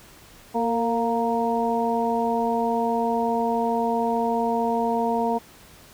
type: harmonic tone with a mistuned harmonic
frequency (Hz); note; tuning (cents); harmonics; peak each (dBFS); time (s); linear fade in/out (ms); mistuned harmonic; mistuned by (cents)
233.1; A#3; 0; 1 / 2 / 3 / 4; -26 / -26 / -26 / -26; 0.54-5.39; 20; 2; -29
effects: pink hiss -49 dBFS RMS until 5.93 s